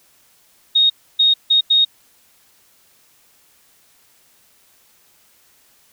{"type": "tone bursts at uneven times", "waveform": "sine", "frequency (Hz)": 3729, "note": "A#7", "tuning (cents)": 0, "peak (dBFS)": -10, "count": 4, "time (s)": [[0.75, 0.9], [1.19, 1.34], [1.5, 1.61], [1.7, 1.85]], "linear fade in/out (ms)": 10, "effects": ["white hiss -55 dBFS RMS until 5.92 s"]}